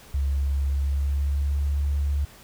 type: tone with pitch glide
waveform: sine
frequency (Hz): 69.3 to 71.29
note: C#2 to C#2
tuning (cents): 0 to +49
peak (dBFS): -21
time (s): 0.14-2.25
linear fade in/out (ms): 5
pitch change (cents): +49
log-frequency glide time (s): 0.65-1.64
effects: pink hiss -49 dBFS RMS until 2.43 s